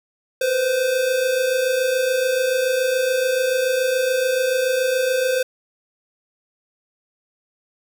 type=tone pair together; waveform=square; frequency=490.3 / 517.3 Hz; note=B4 / C5; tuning=-13 / -20 cents; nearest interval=minor second; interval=93 cents; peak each=-26 / -19 dBFS; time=0.41-5.43 s; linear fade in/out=5 ms; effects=none